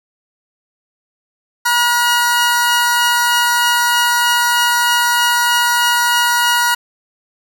sawtooth tone pair together, 960 / 1438.4 Hz, B5 / F#6, -49 / -49 cents, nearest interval perfect fifth, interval 700 cents, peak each -11 dBFS, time 1.65-6.75 s, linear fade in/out 10 ms, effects none

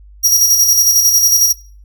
sawtooth tone with tremolo, 5690 Hz, F8, 31 cents sharp, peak -5 dBFS, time 0.23-1.53 s, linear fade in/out 20 ms, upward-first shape square, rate 11 Hz, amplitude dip 40%, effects noise-tail reverb RT60 0.4 s tail -19 dB re dry + added 50 Hz sine -37 dBFS peak until 1.84 s

